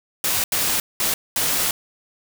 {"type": "noise bursts at uneven times", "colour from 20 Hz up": "white", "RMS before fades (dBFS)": -21, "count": 4, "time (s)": [[0.24, 0.44], [0.52, 0.8], [1, 1.14], [1.36, 1.71]], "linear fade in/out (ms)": 2, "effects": []}